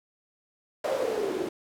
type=noise with band-pass filter sweep; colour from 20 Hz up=white; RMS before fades=-29 dBFS; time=0.84-1.49 s; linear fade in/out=5 ms; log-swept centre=590 to 330 Hz; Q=7.6; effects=none